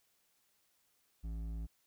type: tone with hard clipping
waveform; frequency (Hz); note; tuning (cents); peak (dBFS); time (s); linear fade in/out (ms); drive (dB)
triangle; 55.2; A1; +6; -40; 1.23-1.67; 20; 13
effects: white hiss -75 dBFS RMS until 1.86 s